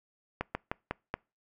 slowing click train, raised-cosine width 0.5 ms, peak -16 dBFS, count 5, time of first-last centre 0.41-1.14 s, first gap 140 ms, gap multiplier 1.18, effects noise-tail reverb RT60 0.3 s tail -26 dB re dry

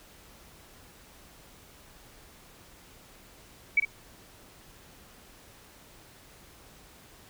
sine tone with echo, 2275 Hz, C#7, 44 cents sharp, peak -18 dBFS, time 3.77-3.8 s, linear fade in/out 5 ms, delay 51 ms, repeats 1, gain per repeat -8 dB, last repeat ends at 3.851 s, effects pink hiss -54 dBFS RMS until 7.29 s

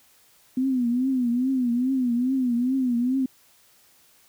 sine tone with vibrato, 251.2 Hz, B3, 30 cents sharp, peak -20 dBFS, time 0.57-3.26 s, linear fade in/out 5 ms, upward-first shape triangle, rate 2.4 Hz, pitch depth 130 cents each way, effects white hiss -58 dBFS RMS until 4.28 s

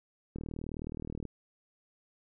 click train, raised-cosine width 3 ms, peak -26 dBFS, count 36, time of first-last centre 0.36-1.253 s, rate 39.2 Hz, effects none

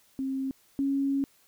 sine tone pair in turn, 267.2 / 275.7 Hz, C4 / C#4, +36 / -9 cents, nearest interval minor second, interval 55 cents, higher second, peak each -28 / -24 dBFS, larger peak second, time 0.19-0.51 / 0.79-1.24 s, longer second, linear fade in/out 0 ms, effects white hiss -63 dBFS RMS until 1.47 s

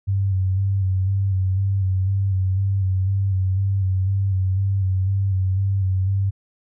sine tone with vibrato, 96 Hz, G2, 36 cents flat, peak -17 dBFS, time 0.07-6.31 s, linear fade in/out 20 ms, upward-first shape square, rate 2 Hz, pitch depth 34 cents each way, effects none

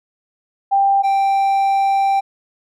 sine / triangle tone pair in turn, 790 / 785 Hz, G5 / G5, +13 / +2 cents, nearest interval unison, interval 11 cents, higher first, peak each -11 dBFS, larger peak neither, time 0.71-1.03 / 1.03-2.21 s, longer second, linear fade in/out 20 ms, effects none

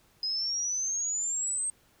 sine exponential sweep, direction up, 5020 to 8430 Hz, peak -28 dBFS, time 0.23-1.7 s, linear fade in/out 2 ms, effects pink hiss -64 dBFS RMS until 2 s

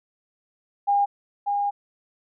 sine tone pair in turn, 808 / 811.8 Hz, G#5 / G#5, -48 / -40 cents, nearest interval unison, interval 8 cents, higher second, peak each -17 / -21 dBFS, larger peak first, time 0.87-1.06 / 1.46-1.71 s, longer second, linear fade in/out 20 ms, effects none

